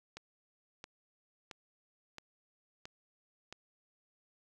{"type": "click train", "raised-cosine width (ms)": 0.2, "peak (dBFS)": -28, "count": 6, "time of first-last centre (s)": [0.17, 3.526], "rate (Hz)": 1.49, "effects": []}